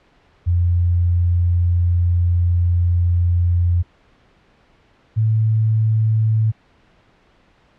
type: tone pair in turn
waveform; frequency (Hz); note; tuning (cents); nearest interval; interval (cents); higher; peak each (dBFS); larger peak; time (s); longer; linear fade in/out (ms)
sine; 87.31 / 110; F2 / A2; 0 / 0; major third; 400; second; -13; neither; 0.46-3.83 / 5.16-6.52; first; 20
effects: pink hiss -55 dBFS RMS until 7.78 s + low-pass 3000 Hz 12 dB/octave